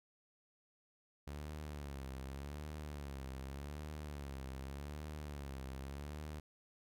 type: tone with vibrato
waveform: sawtooth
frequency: 70.9 Hz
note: C#2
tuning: 40 cents sharp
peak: -40 dBFS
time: 1.27-6.4 s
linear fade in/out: 5 ms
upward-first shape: sine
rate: 0.85 Hz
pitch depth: 120 cents each way
effects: none